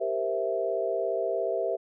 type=chord; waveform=sine; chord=C dominant seventh; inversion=second; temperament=equal; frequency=392 / 466.2 / 523.3 / 659.3 Hz; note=G4 / Bb4 / C5 / E5; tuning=0 / 0 / 0 / 0 cents; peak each=-32 / -32 / -33 / -29 dBFS; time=0-1.77 s; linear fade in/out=20 ms; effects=none